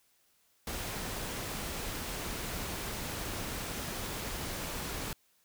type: noise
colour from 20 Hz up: pink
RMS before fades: -38 dBFS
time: 0.67-5.13 s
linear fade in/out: 2 ms
effects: white hiss -70 dBFS RMS until 5.44 s